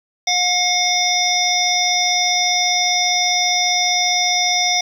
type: harmonic tone with a mistuned harmonic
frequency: 719 Hz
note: F#5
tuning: 50 cents flat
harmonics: 1 / 3 / 5 / 7 / 8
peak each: -21 / -21 / -21 / -21 / -21 dBFS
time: 0.27-4.81 s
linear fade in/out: 5 ms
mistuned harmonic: 7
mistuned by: +44 cents
effects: 7-bit